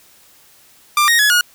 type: tone with pitch steps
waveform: sawtooth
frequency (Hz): 1189 / 1867 / 1692 / 1443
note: D6 / A#6 / G#6 / F#6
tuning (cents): +21 / +2 / +32 / -44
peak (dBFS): -7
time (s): 0.97-1.41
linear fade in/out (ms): 2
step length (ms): 110
effects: white hiss -49 dBFS RMS until 1.54 s